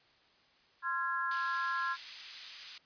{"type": "chord", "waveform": "sine", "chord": "F minor", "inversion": "second", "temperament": "equal with one note detuned", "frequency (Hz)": [1046.5, 1372.1, 1661.2], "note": ["C6", "F6", "Ab6"], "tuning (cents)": [0, -31, 0], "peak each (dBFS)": [-36, -36, -36], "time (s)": [0.82, 1.97], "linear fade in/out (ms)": 50}
{"type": "high-pass noise", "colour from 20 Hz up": "white", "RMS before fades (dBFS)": -42, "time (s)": [1.31, 2.78], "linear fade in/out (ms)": 2, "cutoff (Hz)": 2100, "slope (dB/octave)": 12}
{"effects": ["white hiss -66 dBFS RMS until 2.85 s", "resampled to 11025 Hz"]}